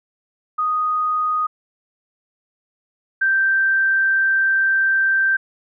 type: tone pair in turn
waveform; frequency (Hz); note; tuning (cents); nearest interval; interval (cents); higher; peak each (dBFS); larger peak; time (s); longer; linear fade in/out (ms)
sine; 1243 / 1566.1; D#6 / G6; -2 / -2; major third; 400; second; -17 / -14; second; 0.58-1.47 / 3.21-5.37; second; 10
effects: none